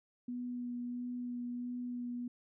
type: tone with vibrato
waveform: sine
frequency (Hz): 244.4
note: B3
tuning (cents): -18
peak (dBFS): -37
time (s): 0.28-2.28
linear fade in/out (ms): 5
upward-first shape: sine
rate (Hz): 1.5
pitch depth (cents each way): 12
effects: none